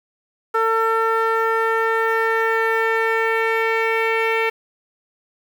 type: tone with low-pass filter sweep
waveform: sawtooth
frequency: 450 Hz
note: A4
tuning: 39 cents sharp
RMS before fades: -19 dBFS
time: 0.54-4.5 s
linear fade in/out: 10 ms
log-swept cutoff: 1400 to 2300 Hz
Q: 3.9
effects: 7-bit